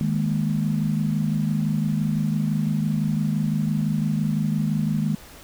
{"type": "chord", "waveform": "sine", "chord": "D# suspended fourth", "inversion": "none", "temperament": "just", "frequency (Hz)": [155.56, 207.4, 233.3], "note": ["D#3", "G#3", "A#3"], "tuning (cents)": [0, -2, 2], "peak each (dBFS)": [-23, -24, -28], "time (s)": [0.01, 5.15], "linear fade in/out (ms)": 0, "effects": ["pink hiss -45 dBFS RMS until 5.43 s"]}